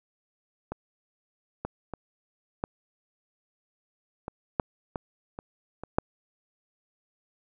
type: clicks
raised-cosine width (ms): 1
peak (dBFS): -19 / -17 / -21 / -14 / -20 / -9 / -17 / -23 / -23 / -7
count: 10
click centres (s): 0.72 / 1.65 / 1.937 / 2.639 / 4.281 / 4.598 / 4.958 / 5.389 / 5.836 / 5.985
effects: none